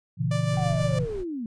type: chord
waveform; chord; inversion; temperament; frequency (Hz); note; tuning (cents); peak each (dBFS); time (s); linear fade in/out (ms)
sine; A# diminished; none; equal; 116.54 / 138.59 / 164.81; A#2 / C#3 / E3; 0 / 0 / 0; -27; 0.17-1.07; 50
type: tone with tremolo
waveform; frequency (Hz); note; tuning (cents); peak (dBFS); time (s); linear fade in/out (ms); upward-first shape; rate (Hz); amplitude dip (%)
sawtooth; 587.3; D5; 0; -25; 0.31-0.99; 5; sine; 6.2; 45
type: noise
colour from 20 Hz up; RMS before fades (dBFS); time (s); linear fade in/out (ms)
brown; -38; 0.5-1.25; 50
type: linear sweep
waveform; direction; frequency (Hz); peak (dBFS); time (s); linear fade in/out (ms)
sine; down; 765 to 215.3; -29; 0.57-1.46; 2
effects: resampled to 22050 Hz